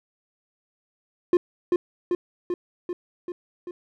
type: tone with echo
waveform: triangle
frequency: 353.8 Hz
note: F4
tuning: 23 cents sharp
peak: -12 dBFS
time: 1.33-1.37 s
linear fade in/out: 2 ms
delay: 390 ms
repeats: 6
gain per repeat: -3 dB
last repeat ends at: 3.71 s
effects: none